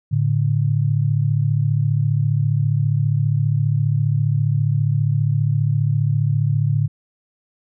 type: tone pair together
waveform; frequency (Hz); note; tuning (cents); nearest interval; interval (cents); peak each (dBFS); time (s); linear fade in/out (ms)
sine; 110 / 144.87; A2 / D3; 0 / -23; perfect fourth; 477; -18; 0.11-6.88; 20
effects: none